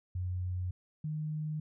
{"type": "tone pair in turn", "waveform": "sine", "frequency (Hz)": [90.8, 153.64], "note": ["F#2", "D#3"], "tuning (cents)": [-32, -22], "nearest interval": "major sixth", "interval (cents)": 910, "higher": "second", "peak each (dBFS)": [-32, -33], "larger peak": "first", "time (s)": [[0.15, 0.71], [1.04, 1.6]], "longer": "neither", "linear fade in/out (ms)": 5, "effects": []}